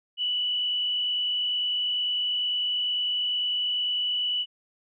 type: tone with frequency modulation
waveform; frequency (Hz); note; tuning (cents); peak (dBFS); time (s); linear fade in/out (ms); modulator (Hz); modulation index
sine; 2960; F#7; 0; -24; 0.17-4.46; 50; 48.9; 0.96
effects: none